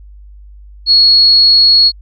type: tone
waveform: sine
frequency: 4336 Hz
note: C#8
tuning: 39 cents flat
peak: -4 dBFS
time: 0.86-1.92 s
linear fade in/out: 50 ms
effects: added 50 Hz sine -33 dBFS peak until 2.01 s